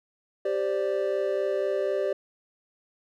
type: chord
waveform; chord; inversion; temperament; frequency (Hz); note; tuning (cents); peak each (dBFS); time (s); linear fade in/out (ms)
triangle; G suspended fourth; none; equal; 392 / 523.3 / 587.3; G4 / C5 / D5; 0 / 0 / 0; -26 / -29 / -26; 0.45-2.13; 5
effects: none